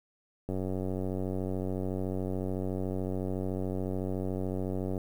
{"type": "click train", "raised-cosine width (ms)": 2, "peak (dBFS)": -21, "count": 422, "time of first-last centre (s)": [0.49, 4.978], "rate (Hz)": 93.8, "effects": ["9-bit"]}